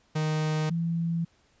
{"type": "tone pair in turn", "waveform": ["45% pulse", "sine"], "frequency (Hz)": [155, 167.46], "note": ["D#3", "E3"], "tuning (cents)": [-6, 28], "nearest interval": "minor second", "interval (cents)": 134, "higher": "second", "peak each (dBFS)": -25, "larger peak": "neither", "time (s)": [[0.15, 0.7], [0.7, 1.25]], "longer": "neither", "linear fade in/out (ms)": 10, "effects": ["pink hiss -65 dBFS RMS until 1.6 s", "resampled to 16000 Hz"]}